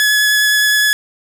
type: tone with vibrato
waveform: sawtooth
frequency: 1700 Hz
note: G#6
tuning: 40 cents sharp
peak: -7 dBFS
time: 0-0.93 s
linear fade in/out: 0 ms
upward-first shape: triangle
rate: 9.7 Hz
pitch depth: 11 cents each way
effects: none